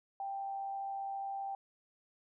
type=tone with amplitude modulation; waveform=sine; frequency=786 Hz; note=G5; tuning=4 cents sharp; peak=-35 dBFS; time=0.2-1.55 s; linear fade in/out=2 ms; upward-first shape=sine; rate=115 Hz; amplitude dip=35%; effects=none